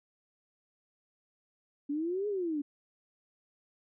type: exponential two-way sweep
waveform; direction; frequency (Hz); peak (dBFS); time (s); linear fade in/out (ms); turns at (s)
sine; up then down; 280.1 to 423.8 to 280.1; -30; 1.89-2.62; 10; 2.28
effects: none